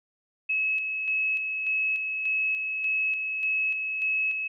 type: tone with tremolo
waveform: sine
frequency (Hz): 2578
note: E7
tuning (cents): -39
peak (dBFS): -23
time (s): 0.49-4.48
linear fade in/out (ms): 10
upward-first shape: square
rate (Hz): 1.7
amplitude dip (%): 40
effects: none